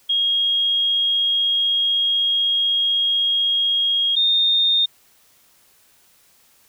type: tone pair in turn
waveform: sine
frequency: 3268 / 3658 Hz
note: G#7 / A#7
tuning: -29 / -33 cents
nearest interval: major second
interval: 196 cents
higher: second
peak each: -16 / -14 dBFS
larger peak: second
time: 0.09-4.16 / 4.16-4.86 s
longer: first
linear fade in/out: 10 ms
effects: white hiss -56 dBFS RMS until 6.68 s